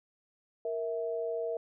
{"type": "tone pair together", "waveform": "sine", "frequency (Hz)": [466.2, 652.9], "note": ["A#4", "E5"], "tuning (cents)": [0, -17], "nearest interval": "tritone", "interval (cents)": 583, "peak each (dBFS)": [-33, -35], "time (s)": [0.65, 1.57], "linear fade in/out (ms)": 2, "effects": []}